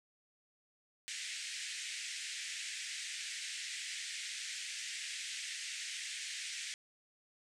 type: band-pass noise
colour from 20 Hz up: pink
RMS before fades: -43 dBFS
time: 1.08-6.74 s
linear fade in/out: 0 ms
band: 1800 to 8900 Hz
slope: 48 dB/octave
effects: none